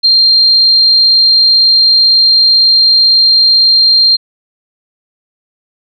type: tone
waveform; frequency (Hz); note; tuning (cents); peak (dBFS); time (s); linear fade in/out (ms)
sine; 4186; C8; 0; -4; 0.03-4.17; 20
effects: none